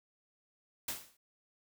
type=noise with exponential decay; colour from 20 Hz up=white; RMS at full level=-34 dBFS; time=0.88-1.17 s; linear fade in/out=5 ms; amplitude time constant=62 ms; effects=none